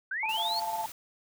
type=linear sweep; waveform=sine; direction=up; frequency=1480 to 4500 Hz; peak=-30 dBFS; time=0.11-0.6 s; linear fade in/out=5 ms
type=tone with tremolo; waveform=sine; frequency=880 Hz; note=A5; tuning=in tune; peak=-29 dBFS; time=0.23-0.86 s; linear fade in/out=2 ms; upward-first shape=square; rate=18 Hz; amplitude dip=45%
type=noise; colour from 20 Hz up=white; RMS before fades=-44 dBFS; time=0.29-0.92 s; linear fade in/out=2 ms
type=tone; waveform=sine; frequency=690 Hz; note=F5; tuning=21 cents flat; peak=-36 dBFS; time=0.37-0.85 s; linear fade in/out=10 ms
effects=none